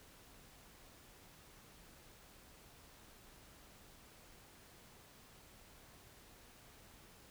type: silence
effects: pink hiss -61 dBFS RMS until 7.3 s